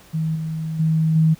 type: tone with level steps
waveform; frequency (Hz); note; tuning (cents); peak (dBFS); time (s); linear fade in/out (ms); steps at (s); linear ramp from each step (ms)
sine; 159.2; D#3; +40; -19 / -23 / -15 / -12; 0.13-1.35; 20; 0.35 / 0.79 / 1.15; 10
effects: pink hiss -49 dBFS RMS until 1.39 s